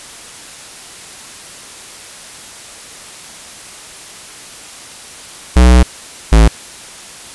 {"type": "tone pair in turn", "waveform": "square", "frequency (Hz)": [61.74, 55], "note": ["B1", "A1"], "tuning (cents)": [0, 0], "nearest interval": "major second", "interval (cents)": 200, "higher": "first", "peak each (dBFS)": -4, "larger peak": "neither", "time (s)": [[5.56, 5.83], [6.32, 6.48]], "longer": "first", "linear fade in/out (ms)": 5, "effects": ["white hiss -33 dBFS RMS until 7.34 s", "resampled to 24000 Hz"]}